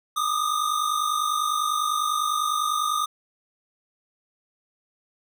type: tone pair together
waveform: square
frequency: 1194.5 / 1244.5 Hz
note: D6 / D#6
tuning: +29 / 0 cents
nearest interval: minor second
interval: 71 cents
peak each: -26 dBFS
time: 0.16-3.06 s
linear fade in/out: 10 ms
effects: none